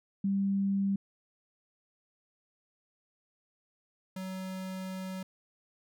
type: tone pair in turn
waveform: sine / square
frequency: 196.9 / 187.85 Hz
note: G3 / F#3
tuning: +8 / +26 cents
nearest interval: minor second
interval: 82 cents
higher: first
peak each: -26 / -37 dBFS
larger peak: first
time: 0.24-0.96 / 4.16-5.23 s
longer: second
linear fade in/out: 5 ms
effects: none